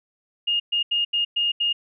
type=tone bursts at uneven times; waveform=sine; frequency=2842 Hz; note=F7; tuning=30 cents sharp; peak=-19 dBFS; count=6; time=0.47-0.6 / 0.72-0.83 / 0.91-1.05 / 1.13-1.25 / 1.36-1.52 / 1.6-1.73 s; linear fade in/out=10 ms; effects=none